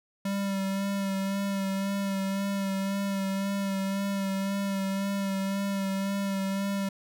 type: tone with vibrato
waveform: square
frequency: 196 Hz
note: G3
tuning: in tune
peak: -28 dBFS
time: 0.25-6.89 s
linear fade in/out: 5 ms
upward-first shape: sine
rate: 1.9 Hz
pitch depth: 23 cents each way
effects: none